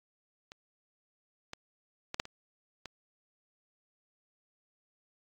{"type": "clicks", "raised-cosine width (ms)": 0.2, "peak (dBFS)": [-29, -23, -19, -11, -27, -24], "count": 6, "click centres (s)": [0.519, 1.534, 2.144, 2.199, 2.254, 2.857], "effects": ["AAC 64 kbps"]}